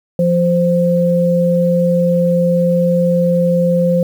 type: tone pair together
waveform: sine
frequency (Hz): 173.96 / 521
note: F3 / C5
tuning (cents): -6 / -7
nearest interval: octave + perfect fifth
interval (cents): 1899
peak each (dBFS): -13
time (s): 0.19-4.03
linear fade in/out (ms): 2
effects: 7-bit